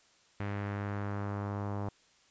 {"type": "tone with low-pass filter sweep", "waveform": "sawtooth", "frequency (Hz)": 101.4, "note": "G#2", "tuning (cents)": -41, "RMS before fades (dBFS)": -36, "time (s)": [0.4, 1.89], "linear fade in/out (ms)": 0, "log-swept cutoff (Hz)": [2100, 950], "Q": 1.7, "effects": ["white hiss -65 dBFS RMS until 2.3 s", "resampled to 16000 Hz"]}